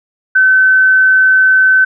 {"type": "tone", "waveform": "sine", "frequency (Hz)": 1526, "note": "G6", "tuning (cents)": -47, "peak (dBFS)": -5, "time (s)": [0.35, 1.85], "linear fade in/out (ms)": 10, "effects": []}